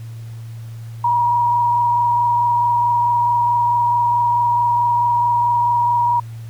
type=tone with frequency modulation; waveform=sine; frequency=957 Hz; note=A#5; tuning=45 cents sharp; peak=-13 dBFS; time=1.04-6.2 s; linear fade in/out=5 ms; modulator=24.6 Hz; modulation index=0.66; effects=added 114 Hz sine -29 dBFS peak until 6.49 s + pink hiss -49 dBFS RMS until 6.49 s